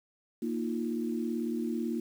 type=chord; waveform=sine; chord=Bb suspended fourth; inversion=none; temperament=equal; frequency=233.1 / 311.1 / 349.2 Hz; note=Bb3 / Eb4 / F4; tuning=0 / 0 / 0 cents; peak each=-32 / -36 / -36 dBFS; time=0.42-2 s; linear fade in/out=5 ms; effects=9-bit